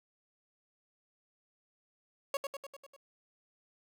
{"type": "tone with echo", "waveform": "30% pulse", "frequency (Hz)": 554.4, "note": "C#5", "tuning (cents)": 0, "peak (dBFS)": -28, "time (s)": [2.34, 2.37], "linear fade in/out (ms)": 2, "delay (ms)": 99, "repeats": 6, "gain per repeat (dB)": -4, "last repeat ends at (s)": 2.964, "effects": []}